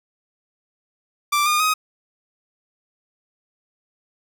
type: tone with pitch steps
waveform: sawtooth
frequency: 1174.7 / 1215.4 / 1257.6 Hz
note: D6 / D#6 / D#6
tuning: 0 / -41 / +18 cents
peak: -13 dBFS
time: 1.32-1.74 s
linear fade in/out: 10 ms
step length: 140 ms
effects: none